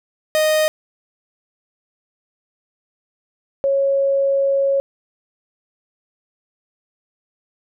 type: tone pair in turn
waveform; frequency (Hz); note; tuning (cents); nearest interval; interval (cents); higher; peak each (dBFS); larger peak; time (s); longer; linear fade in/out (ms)
45% pulse / sine; 620 / 550.4; D#5 / C#5; -6 / -12; major second; 206; first; -14; neither; 0.35-0.68 / 3.64-4.8; second; 0
effects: none